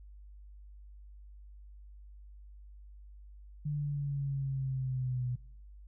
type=exponential sweep; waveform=sine; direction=down; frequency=148.5 to 123.47 Hz; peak=-31 dBFS; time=3.65-5.36 s; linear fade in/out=10 ms; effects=noise-tail reverb RT60 0.6 s tail -24 dB re dry + added 50 Hz sine -49 dBFS peak until 5.87 s